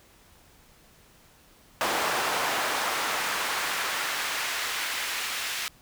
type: noise with high-pass filter sweep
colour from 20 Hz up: brown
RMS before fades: -29 dBFS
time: 1.81-5.68 s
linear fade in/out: 0 ms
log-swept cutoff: 750 to 2300 Hz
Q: 0.86
effects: pink hiss -57 dBFS RMS until 5.81 s